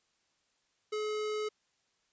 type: tone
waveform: square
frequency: 426.2 Hz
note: G#4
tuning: 45 cents sharp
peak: -33 dBFS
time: 0.92-1.49 s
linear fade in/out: 10 ms
effects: white hiss -75 dBFS RMS until 2.12 s + resampled to 16000 Hz